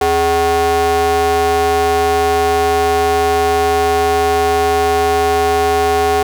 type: ring-modulated tone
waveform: square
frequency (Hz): 170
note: F3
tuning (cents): -46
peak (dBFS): -9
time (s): 0.01-6.23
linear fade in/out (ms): 5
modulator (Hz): 587
effects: none